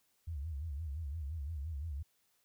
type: tone with vibrato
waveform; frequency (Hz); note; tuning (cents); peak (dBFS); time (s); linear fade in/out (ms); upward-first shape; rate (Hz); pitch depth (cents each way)
sine; 75.5; D2; +48; -37; 0.27-2.03; 10; sine; 5.8; 190
effects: white hiss -75 dBFS RMS until 2.44 s